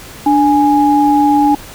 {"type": "tone pair together", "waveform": "sine", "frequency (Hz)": [293.7, 830.7], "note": ["D4", "G#5"], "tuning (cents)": [0, 0], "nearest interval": "octave + tritone", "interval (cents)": 1800, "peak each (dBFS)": -10, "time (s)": [0.26, 1.55], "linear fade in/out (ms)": 5, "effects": ["pink hiss -33 dBFS RMS until 1.74 s"]}